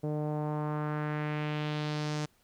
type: tone with low-pass filter sweep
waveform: sawtooth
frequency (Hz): 150.7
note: D3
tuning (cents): +45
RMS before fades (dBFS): -33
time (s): 0.03-2.26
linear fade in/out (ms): 10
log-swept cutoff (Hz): 530 to 6500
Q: 1.8
effects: pink hiss -68 dBFS RMS until 2.43 s